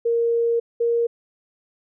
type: tone pair in turn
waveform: sine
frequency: 466.2 / 468.4 Hz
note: A#4 / A#4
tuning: 0 / +8 cents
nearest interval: unison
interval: 8 cents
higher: second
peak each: -17 / -17 dBFS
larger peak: neither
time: 0.05-0.6 / 0.8-1.07 s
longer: first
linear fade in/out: 10 ms
effects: none